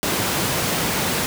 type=high-pass noise; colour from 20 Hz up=pink; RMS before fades=-22 dBFS; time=0.03-1.26 s; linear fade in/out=0 ms; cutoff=110 Hz; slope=12 dB/octave; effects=none